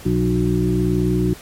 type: harmonic tone with a mistuned harmonic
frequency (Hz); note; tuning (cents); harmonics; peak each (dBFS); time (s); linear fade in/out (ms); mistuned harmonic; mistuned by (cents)
61; B1; -21; 1 / 2 / 3 / 5 / 6; -25 / -21 / -20 / -22 / -22; 0.05-1.34; 10; 3; -21
effects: pink hiss -40 dBFS RMS until 1.41 s + MP3 64 kbps